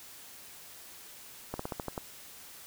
slowing click train, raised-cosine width 1 ms, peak -20 dBFS, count 7, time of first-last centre 1.54-1.978 s, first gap 54 ms, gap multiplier 1.12, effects white hiss -50 dBFS RMS until 2.66 s

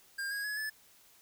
square tone with pitch steps, 1605 / 1646.3 / 1688.7 / 1732.2 Hz, G6 / G#6 / G#6 / A6, +40 / -16 / +28 / -28 cents, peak -35 dBFS, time 0.18-0.7 s, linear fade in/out 10 ms, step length 130 ms, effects white hiss -62 dBFS RMS until 1.21 s

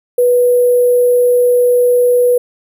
sine tone with sample-and-hold, 491.1 Hz, B4, 10 cents flat, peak -7 dBFS, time 0.18-2.38 s, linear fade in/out 5 ms, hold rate 11025 Hz, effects none

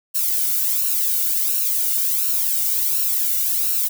violet noise with flanger, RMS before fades -20 dBFS, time 0.14-3.89 s, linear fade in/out 20 ms, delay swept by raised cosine 0.72 to 1.41 ms, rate 1.4 Hz, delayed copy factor +0.85, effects none

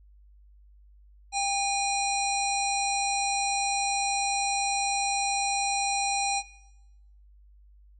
harmonic tone with a mistuned harmonic, 817 Hz, G#5, 29 cents flat, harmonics 1 / 3 / 5 / 7 / 9 / 10, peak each -27 / -32 / -34 / -35 / -37 / -37 dBFS, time 1.32-6.43 s, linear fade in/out 50 ms, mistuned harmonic 1, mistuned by -49 cents, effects noise-tail reverb RT60 0.9 s tail -18 dB re dry + added 50 Hz sine -52 dBFS peak until 7.99 s

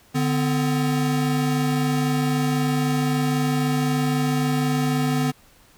square tone pair together, 147.45 / 253.7 Hz, D3 / B3, +7 / +47 cents, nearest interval major sixth, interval 940 cents, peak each -23 dBFS, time 0.14-5.32 s, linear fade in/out 20 ms, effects pink hiss -54 dBFS RMS until 5.77 s

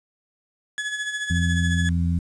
35% pulse tone with tremolo, 1700 Hz, G#6, 40 cents sharp, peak -22 dBFS, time 0.78-1.89 s, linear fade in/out 0 ms, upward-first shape sine, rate 14 Hz, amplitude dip 55%
harmonic tone, 85.5 Hz, F2, 36 cents flat, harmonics 1 / 2 / 3, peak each -21 / -23 / -33 dBFS, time 1.3-2.19 s, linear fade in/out 5 ms
effects resampled to 22050 Hz + 9-bit

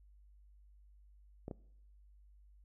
clicks, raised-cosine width 2 ms, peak -29 dBFS, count 2, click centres 1.481 / 1.512 s, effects noise-tail reverb RT60 0.7 s tail -21 dB re dry + added 50 Hz sine -59 dBFS peak until 2.64 s

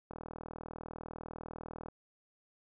click train, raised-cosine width 1 ms, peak -30 dBFS, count 72, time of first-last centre 0.11-1.885 s, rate 40 Hz, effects none

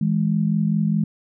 sine tone pair together, 162.8 / 207.7 Hz, E3 / G#3, -21 / 0 cents, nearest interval major third, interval 421 cents, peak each -20 / -20 dBFS, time 0.01-1.04 s, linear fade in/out 5 ms, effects none

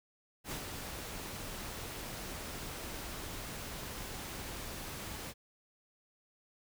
pink noise with ADSR envelope, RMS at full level -39 dBFS, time 0.44-5.34 s, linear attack 74 ms, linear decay 100 ms, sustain -4 dB, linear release 49 ms, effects none

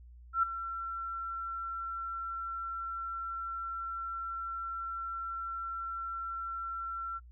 sine tone with ADSR envelope, 1353 Hz, E6, 45 cents sharp, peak -22 dBFS, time 0.33-7.2 s, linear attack 100 ms, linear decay 6 ms, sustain -13 dB, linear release 33 ms, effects noise-tail reverb RT60 0.1 s tail -23 dB re dry + added 60 Hz sine -50 dBFS peak until 7.31 s

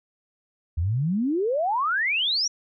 sine exponential sweep, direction up, 76.1 to 5920 Hz, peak -21 dBFS, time 0.77-2.48 s, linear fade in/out 10 ms, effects none

